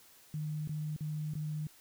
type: tone with dropouts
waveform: sine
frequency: 152.5 Hz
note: D#3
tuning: 34 cents flat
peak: -34 dBFS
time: 0.34-1.67 s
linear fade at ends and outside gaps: 2 ms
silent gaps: 0.675-0.692 / 0.964-1.007 / 1.337-1.353 s
effects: white hiss -60 dBFS RMS until 1.8 s